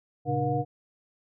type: tone cluster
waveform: sine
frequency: 115.1 / 137.6 / 301.7 / 476.9 / 719 Hz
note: A#2 / C#3 / D4 / A#4 / F#5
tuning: -22 / -12 / +47 / +39 / -50 cents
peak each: -33 / -29 / -33 / -31 / -29 dBFS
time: 0.25-0.65 s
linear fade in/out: 50 ms
effects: none